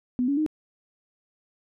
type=tone with pitch steps; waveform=sine; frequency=249 / 282.1 / 308.7 Hz; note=B3 / C#4 / D#4; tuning=+14 / +30 / -14 cents; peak=-21 dBFS; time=0.19-0.463 s; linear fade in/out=0 ms; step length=91 ms; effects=none